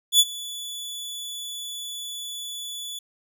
sawtooth tone with ADSR envelope, 3445 Hz, A7, 37 cents flat, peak -8 dBFS, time 0.12-2.99 s, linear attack 76 ms, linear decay 44 ms, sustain -21 dB, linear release 5 ms, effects none

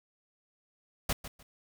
pink noise with echo, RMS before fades -29 dBFS, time 1.09-1.13 s, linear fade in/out 5 ms, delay 150 ms, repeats 2, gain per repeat -13 dB, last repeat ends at 1.43 s, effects none

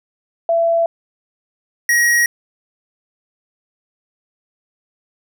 sine / square tone pair in turn, 670 / 1895 Hz, E5 / A#6, +28 / +28 cents, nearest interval octave + tritone, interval 1800 cents, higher second, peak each -12 dBFS, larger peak neither, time 0.49-0.86 / 1.89-2.26 s, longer neither, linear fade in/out 2 ms, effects none

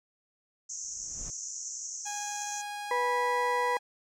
pink band-pass noise, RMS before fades -39 dBFS, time 0.69-2.62 s, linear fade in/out 10 ms, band 5800 to 7200 Hz, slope 96 dB/octave
brown noise with exponential growth, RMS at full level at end -41 dBFS, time 0.7-1.3 s, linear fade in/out 2 ms, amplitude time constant 130 ms
sawtooth tone, 824 Hz, G#5, 14 cents flat, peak -32 dBFS, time 2.05-3.79 s, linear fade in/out 20 ms
harmonic tone, 490.5 Hz, B4, 12 cents flat, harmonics 1 / 2 / 4, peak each -31 / -28 / -34 dBFS, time 2.91-3.77 s, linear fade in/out 2 ms
effects low-pass 11000 Hz 12 dB/octave

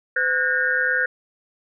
sine tone cluster, 508 / 1458 / 1607 / 1815 Hz, B4 / F#6 / G6 / A#6, +49 / -26 / +43 / -47 cents, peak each -29 / -22 / -22 / -25 dBFS, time 0.16-1.06 s, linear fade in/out 5 ms, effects none

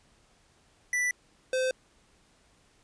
square tone pair in turn, 1975.5 / 516 Hz, B6 / C5, 0 / -24 cents, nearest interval octave + major seventh, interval 2324 cents, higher first, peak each -26 dBFS, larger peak neither, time 0.93-1.11 / 1.53-1.71 s, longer neither, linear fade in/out 2 ms, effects pink hiss -64 dBFS RMS until 2.83 s + resampled to 22050 Hz

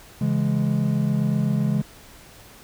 triangle chord, C# minor, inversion none, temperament just, 138.59 / 166.31 / 207.9 Hz, C#3 / E3 / G#3, 0 / +16 / +2 cents, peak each -21 / -23 / -21 dBFS, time 0.21-1.82 s, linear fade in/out 5 ms, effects pink hiss -47 dBFS RMS until 2.63 s

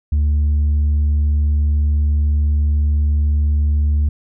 triangle tone with tanh clipping, 74 Hz, D2, 14 cents sharp, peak -13 dBFS, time 0.12-4.09 s, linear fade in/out 5 ms, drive 7 dB, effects none

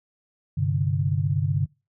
sine chord, G suspended fourth, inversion none, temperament equal, 98 / 130.81 / 146.83 Hz, G2 / C3 / D3, 0 / 0 / 0 cents, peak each -25 / -26 / -24 dBFS, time 0.57-1.66 s, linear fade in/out 10 ms, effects noise-tail reverb RT60 0.3 s tail -26 dB re dry

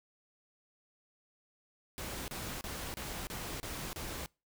pink noise bursts, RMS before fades -41 dBFS, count 7, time 1.98-4.26 s, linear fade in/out 0 ms, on 300 ms, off 30 ms, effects noise-tail reverb RT60 0.3 s tail -26 dB re dry

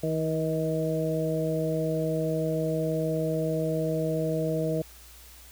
harmonic tone with a mistuned harmonic, 159.6 Hz, D#3, 44 cents sharp, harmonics 1 / 2 / 3 / 4, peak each -29 / -32 / -30 / -31 dBFS, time 0.03-4.82 s, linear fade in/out 5 ms, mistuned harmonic 4, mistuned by -19 cents, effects added 60 Hz sine -51 dBFS peak until 5.51 s + white hiss -51 dBFS RMS until 5.51 s

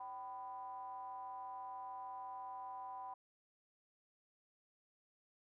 triangle ring-modulated tone, 113.2 Hz, A2, 50 cents sharp, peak -40 dBFS, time 0-3.14 s, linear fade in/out 5 ms, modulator 883 Hz, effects none

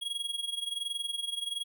square tone with amplitude modulation, 3300 Hz, G#7, 12 cents flat, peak -30 dBFS, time 0.01-1.64 s, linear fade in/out 20 ms, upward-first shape sine, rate 21.3 Hz, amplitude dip 80%, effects none

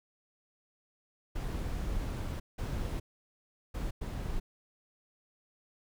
brown noise bursts at uneven times, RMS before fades -35 dBFS, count 4, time 1.35-2.4 / 2.58-3 / 3.74-3.91 / 4.01-4.4 s, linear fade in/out 10 ms, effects none

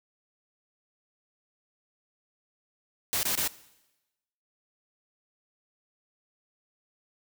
white noise bursts, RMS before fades -28 dBFS, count 3, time 3.13-3.476 s, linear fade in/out 0 ms, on 100 ms, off 23 ms, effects noise-tail reverb RT60 1.0 s tail -19 dB re dry

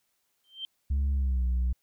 sine tone with exponential growth, 3136 Hz, G7, in tune, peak -30 dBFS, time 0.44-0.65 s, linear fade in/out 1 ms, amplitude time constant 45 ms
sine tone with pitch glide, 69.3 to 61.74 Hz, C#2 to B1, 0 to 0 cents, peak -21 dBFS, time 0.9-1.73 s, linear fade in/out 10 ms, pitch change -200 cents, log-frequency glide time 1.12-1.44 s
effects tanh soft clip ceiling -23 dBFS + white hiss -75 dBFS RMS until 1.82 s

